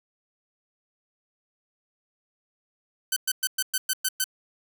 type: tone bursts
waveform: 5% pulse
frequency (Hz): 1525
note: G6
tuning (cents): -48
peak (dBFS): -11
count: 8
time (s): 3.12-4.242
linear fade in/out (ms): 5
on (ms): 44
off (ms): 110
effects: none